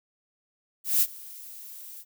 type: noise with ADSR envelope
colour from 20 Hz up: violet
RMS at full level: -20 dBFS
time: 0.84-2.05 s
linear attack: 170 ms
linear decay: 54 ms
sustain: -23 dB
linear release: 50 ms
effects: none